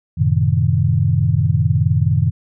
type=chord; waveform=sine; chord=F# diminished seventh; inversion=none; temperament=equal with one note detuned; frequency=92.5 / 111.34 / 130.81 / 155.56 Hz; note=F#2 / A2 / C3 / Eb3; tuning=0 / +21 / 0 / 0 cents; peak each=-18 dBFS; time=0.17-2.31 s; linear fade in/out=20 ms; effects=none